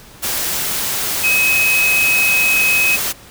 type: tone in noise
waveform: sine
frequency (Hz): 2547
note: D#7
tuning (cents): +40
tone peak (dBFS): -12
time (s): 1.23-2.97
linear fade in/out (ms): 20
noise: white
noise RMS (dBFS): -20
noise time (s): 0.22-3.13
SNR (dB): +5
effects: pink hiss -41 dBFS RMS until 3.3 s